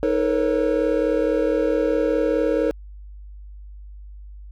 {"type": "tone cluster", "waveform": "triangle", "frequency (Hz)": [313.8, 444.1, 483.5, 548], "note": ["D#4", "A4", "B4", "C#5"], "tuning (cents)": [15, 16, -37, -20], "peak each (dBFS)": -21, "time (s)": [0.03, 2.71], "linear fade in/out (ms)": 0, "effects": ["added 50 Hz sine -36 dBFS peak until 4.51 s", "MP3 96 kbps"]}